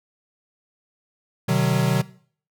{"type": "tone cluster", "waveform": "square", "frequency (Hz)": [127.7, 152.6, 187.2], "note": ["C3", "D#3", "F#3"], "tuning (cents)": [-42, -33, 20], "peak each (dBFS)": -23, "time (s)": [1.48, 2.02], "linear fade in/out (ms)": 10, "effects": ["noise-tail reverb RT60 0.5 s tail -19 dB re dry"]}